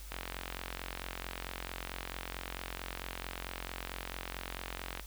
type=click train; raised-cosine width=0.3 ms; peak=-22 dBFS; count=218; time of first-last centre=0.12-4.996 s; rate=44.5 Hz; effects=added 50 Hz sine -45 dBFS peak until 5.06 s + white hiss -53 dBFS RMS until 5.06 s